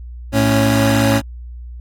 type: tone pair together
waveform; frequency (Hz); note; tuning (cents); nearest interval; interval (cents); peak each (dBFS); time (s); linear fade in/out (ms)
25% pulse; 110 / 277; A2 / C#4; 0 / -1; octave + major third; 1599; -11; 0.32-1.22; 50
effects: added 60 Hz sine -29 dBFS peak until 1.8 s + AAC 48 kbps